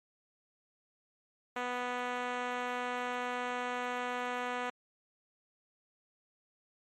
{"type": "tone with band-pass filter", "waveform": "5% pulse", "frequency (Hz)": 246.9, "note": "B3", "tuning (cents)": 0, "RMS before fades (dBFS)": -36, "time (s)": [1.56, 4.7], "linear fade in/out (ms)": 5, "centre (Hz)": 680, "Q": 0.59, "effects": ["MP3 64 kbps"]}